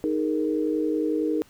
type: chord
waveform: sine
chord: D# suspended fourth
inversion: none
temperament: equal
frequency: 311.1 / 415.3 / 466.2 Hz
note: D#4 / G#4 / A#4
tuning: 0 / 0 / 0 cents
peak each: -24 / -29 / -28 dBFS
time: 0.04-1.42 s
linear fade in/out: 0 ms
effects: pink hiss -56 dBFS RMS until 1.49 s